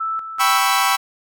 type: tone with tremolo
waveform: sine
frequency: 1318.5 Hz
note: E6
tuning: in tune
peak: -20 dBFS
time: 0-0.6 s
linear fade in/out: 10 ms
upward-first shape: square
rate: 2.6 Hz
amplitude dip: 60%
type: chord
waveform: sawtooth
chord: C# half-diminished seventh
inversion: second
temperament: equal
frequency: 784 / 987.8 / 1108.7 / 1318.5 Hz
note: G5 / B5 / C#6 / E6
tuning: 0 / 0 / 0 / 0 cents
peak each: -17 dBFS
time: 0.39-0.97 s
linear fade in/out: 20 ms
effects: none